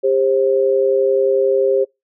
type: tone pair together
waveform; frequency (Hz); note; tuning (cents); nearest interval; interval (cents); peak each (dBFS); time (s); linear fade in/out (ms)
sine; 399.6 / 531; G4 / C5; +33 / +25; perfect fourth; 492; -15; 0.03-1.85; 20
effects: noise-tail reverb RT60 0.2 s tail -26 dB re dry